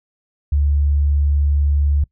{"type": "tone", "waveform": "sine", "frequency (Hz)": 72.1, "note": "D2", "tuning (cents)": -31, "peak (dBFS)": -13, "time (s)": [0.52, 2.04], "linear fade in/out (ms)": 5, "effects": ["noise-tail reverb RT60 0.1 s tail -22 dB re dry"]}